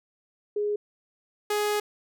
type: tone pair in turn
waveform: sine / sawtooth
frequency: 415.3 / 417.4 Hz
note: G#4 / G#4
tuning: 0 / +9 cents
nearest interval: unison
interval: 9 cents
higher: second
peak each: -24 / -20 dBFS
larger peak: second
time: 0.56-0.76 / 1.5-1.8 s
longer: second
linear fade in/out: 5 ms
effects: none

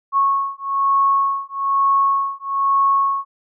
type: beating tone pair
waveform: sine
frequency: 1100 / 1101.1 Hz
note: C#6 / C#6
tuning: -14 / -12 cents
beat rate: 1.1 Hz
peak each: -18 dBFS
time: 0.12-3.25 s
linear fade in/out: 50 ms
effects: none

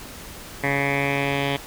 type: tone with low-pass filter sweep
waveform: 10% pulse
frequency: 140 Hz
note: C#3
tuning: 18 cents sharp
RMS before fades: -23 dBFS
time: 0.63-1.57 s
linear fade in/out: 10 ms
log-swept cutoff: 2000 to 3000 Hz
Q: 5
effects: pink hiss -39 dBFS RMS until 1.66 s

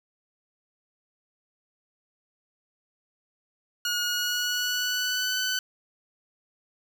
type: tone with pitch glide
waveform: 15% pulse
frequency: 1441 to 1505.7 Hz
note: F#6 to F#6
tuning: -46 to +30 cents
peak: -19 dBFS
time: 3.85-5.59 s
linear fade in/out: 2 ms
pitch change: +76 cents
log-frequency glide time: 4.02-5.39 s
effects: none

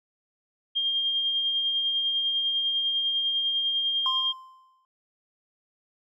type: tone with tremolo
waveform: sine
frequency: 3210 Hz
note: G7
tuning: 40 cents sharp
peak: -22 dBFS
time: 0.75-4.33 s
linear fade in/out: 20 ms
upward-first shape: sine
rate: 10 Hz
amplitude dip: 30%
type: tone with exponential decay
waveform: triangle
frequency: 1042 Hz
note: C6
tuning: 7 cents flat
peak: -24 dBFS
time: 4.06-4.85 s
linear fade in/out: 1 ms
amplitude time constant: 170 ms
effects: none

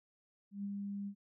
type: tone with ADSR envelope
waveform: sine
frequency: 200.7 Hz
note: G3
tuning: 41 cents sharp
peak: -36 dBFS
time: 0.51-1.15 s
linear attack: 130 ms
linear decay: 42 ms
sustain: -2 dB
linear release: 77 ms
effects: none

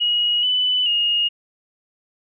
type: tone with pitch steps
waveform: sine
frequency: 2896 / 2994 / 2856 Hz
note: F#7 / F#7 / F7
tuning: -38 / +20 / +38 cents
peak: -16 dBFS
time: 0-1.29 s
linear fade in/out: 20 ms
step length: 430 ms
effects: none

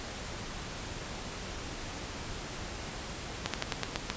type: slowing click train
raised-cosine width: 0.2 ms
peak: -12 dBFS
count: 7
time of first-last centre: 3.46-4.101 s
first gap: 77 ms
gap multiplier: 1.13
effects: pink hiss -40 dBFS RMS until 4.16 s + resampled to 16000 Hz

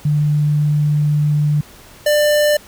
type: tone pair in turn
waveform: sine / square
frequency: 148.7 / 594.8 Hz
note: D3 / D5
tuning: +22 / +22 cents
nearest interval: 2 octaves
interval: 2400 cents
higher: second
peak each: -12 dBFS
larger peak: neither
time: 0.05-1.61 / 2.06-2.57 s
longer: first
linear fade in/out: 5 ms
effects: pink hiss -42 dBFS RMS until 2.67 s

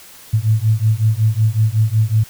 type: beating tone pair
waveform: sine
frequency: 107 / 112.4 Hz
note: A2 / A2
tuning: -48 / +37 cents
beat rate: 5.4 Hz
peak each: -15 dBFS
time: 0.33-2.24 s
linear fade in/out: 10 ms
effects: white hiss -41 dBFS RMS until 2.29 s

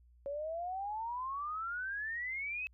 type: exponential sweep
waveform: sine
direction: up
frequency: 552 to 2599 Hz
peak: -36 dBFS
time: 0.26-2.67 s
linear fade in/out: 0 ms
effects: added 60 Hz sine -60 dBFS peak until 2.73 s

